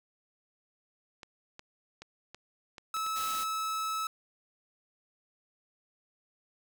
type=clicks; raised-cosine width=0.2 ms; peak=-28 dBFS; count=8; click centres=1.232 / 1.594 / 2.02 / 2.346 / 2.782 / 2.967 / 3.065 / 3.35 s
type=tone; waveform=45% pulse; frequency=1300 Hz; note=E6; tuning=24 cents flat; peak=-31 dBFS; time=2.94-4.07 s; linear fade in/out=2 ms
type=noise; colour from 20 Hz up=white; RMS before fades=-41 dBFS; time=3.15-3.45 s; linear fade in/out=20 ms
effects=none